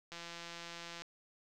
click train, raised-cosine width 0.2 ms, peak -29 dBFS, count 154, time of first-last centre 0.12-1.02 s, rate 170 Hz, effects none

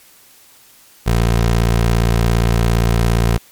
20% pulse tone, 57.4 Hz, A#1, 26 cents flat, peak -7 dBFS, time 1.06-3.38 s, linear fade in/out 10 ms, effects white hiss -47 dBFS RMS until 3.51 s + MP3 96 kbps

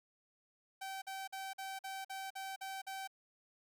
sawtooth tone bursts, 772 Hz, G5, 27 cents flat, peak -38 dBFS, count 9, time 0.81-3.076 s, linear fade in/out 10 ms, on 210 ms, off 47 ms, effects none

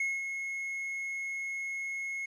triangle tone with ADSR envelope, 2171 Hz, C#7, 37 cents flat, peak -26 dBFS, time 0-2.26 s, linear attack 4 ms, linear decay 210 ms, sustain -6 dB, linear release 9 ms, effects resampled to 24000 Hz + 11-bit

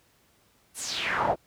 brown noise with band-pass filter sweep, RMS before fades -28 dBFS, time 0.74-1.36 s, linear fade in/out 50 ms, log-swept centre 11000 to 550 Hz, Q 3.8, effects pink hiss -64 dBFS RMS until 1.46 s + high-pass 60 Hz 12 dB/octave

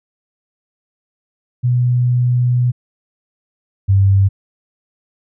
sine tone pair in turn, 123.47 / 97.79 Hz, B2 / G2, 0 / -4 cents, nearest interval major third, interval 404 cents, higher first, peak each -11 / -8 dBFS, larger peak second, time 1.63-2.72 / 3.88-4.29 s, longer first, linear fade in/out 20 ms, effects none

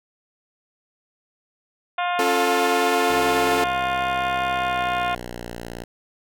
harmonic tone, 353.7 Hz, F4, 22 cents sharp, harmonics 2 / 3 / 4 / 5 / 6 / 7 / 8 / 9 / 10, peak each -23 / -28 / -29 / -36 / -35 / -34 / -37 / -42 / -39 dBFS, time 1.98-5.15 s, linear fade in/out 5 ms
sawtooth chord, Db augmented, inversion none, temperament equal with one note detuned, 272.4 / 349.2 / 440 Hz, Db4 / F4 / A4, -30 / 0 / 0 cents, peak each -23 / -23 / -18 dBFS, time 2.19-3.64 s, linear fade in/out 2 ms
5% pulse tone with pitch glide, 65.41 to 58.61 Hz, C2 to A#1, 0 to +10 cents, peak -21 dBFS, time 3.09-5.84 s, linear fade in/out 5 ms, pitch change -190 cents, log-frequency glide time 4.5-5.53 s
effects none

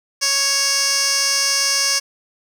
15% pulse tone with band-pass filter, 554.4 Hz, C#5, in tune, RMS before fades -18 dBFS, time 0.21-2 s, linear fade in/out 20 ms, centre 5900 Hz, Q 2.2, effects 7-bit

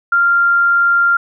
sine tone, 1391 Hz, F6, 7 cents flat, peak -9 dBFS, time 0.12-1.17 s, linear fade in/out 5 ms, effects none

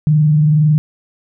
sine tone with frequency modulation, 151.9 Hz, D#3, 41 cents flat, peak -8 dBFS, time 0.07-0.78 s, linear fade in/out 0 ms, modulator 21.8 Hz, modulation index 0.26, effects none

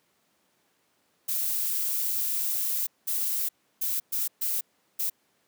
violet noise bursts at uneven times, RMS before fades -28 dBFS, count 6, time 1.28-2.87 / 3.07-3.49 / 3.81-4 / 4.12-4.28 / 4.41-4.61 / 4.99-5.1 s, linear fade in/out 10 ms, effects pink hiss -69 dBFS RMS until 5.47 s + high-pass 200 Hz 12 dB/octave

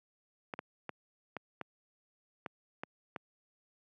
clicks, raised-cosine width 0.5 ms, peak -23 dBFS, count 8, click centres 0.538 / 0.591 / 0.893 / 1.367 / 1.613 / 2.462 / 2.835 / 3.162 s, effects high-pass 150 Hz 12 dB/octave

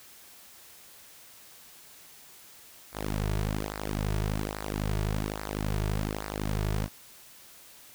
sawtooth tone with flanger, 51.91 Hz, G#1, in tune, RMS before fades -31 dBFS, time 2.92-6.89 s, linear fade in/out 50 ms, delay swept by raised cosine 0.3 to 3.9 ms, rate 1.2 Hz, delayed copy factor -0.8, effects white hiss -52 dBFS RMS until 7.94 s

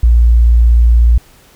sine tone, 58.27 Hz, A#1, in tune, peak -4 dBFS, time 0.03-1.18 s, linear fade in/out 5 ms, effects pink hiss -45 dBFS RMS until 1.55 s

